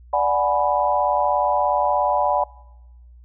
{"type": "chord", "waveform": "sine", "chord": "G# half-diminished seventh", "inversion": "second", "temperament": "equal with one note detuned", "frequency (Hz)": [587.3, 740, 836.9, 987.8], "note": ["D5", "F#5", "G#5", "B5"], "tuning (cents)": [0, 0, 13, 0], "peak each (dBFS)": -22, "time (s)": [0.13, 2.44], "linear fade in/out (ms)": 5, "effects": ["noise-tail reverb RT60 1.0 s tail -23 dB re dry", "added 60 Hz sine -43 dBFS peak until 3.24 s"]}